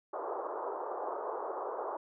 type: band-pass noise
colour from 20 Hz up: pink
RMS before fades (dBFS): -38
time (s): 0.13-1.97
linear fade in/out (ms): 5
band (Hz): 380 to 1200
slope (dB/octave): 48
effects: none